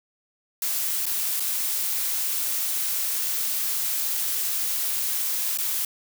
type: noise with dropouts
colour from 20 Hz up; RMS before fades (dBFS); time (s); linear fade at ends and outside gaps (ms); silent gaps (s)
blue; -26; 0.62-5.85; 2; 1.057-1.064 / 1.398-1.403 / 5.575-5.585
effects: none